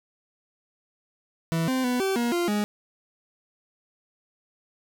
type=tone with pitch steps; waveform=40% pulse; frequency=164.4 / 259.2 / 248 / 385.9 / 237.8 / 347.6 / 208 Hz; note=E3 / C4 / B3 / G4 / A#3 / F4 / G#3; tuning=-4 / -16 / +7 / -27 / +35 / -8 / +3 cents; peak=-22 dBFS; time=1.52-2.64 s; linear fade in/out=0 ms; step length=160 ms; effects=none